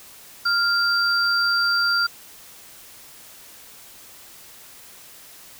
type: tone pair together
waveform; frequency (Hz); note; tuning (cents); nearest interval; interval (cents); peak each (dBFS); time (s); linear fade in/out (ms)
sine; 1396.9 / 4699; F6 / D8; 0 / 0; octave + major sixth; 2100; -19 / -22; 0.45-2.07; 10
effects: white hiss -45 dBFS RMS until 5.59 s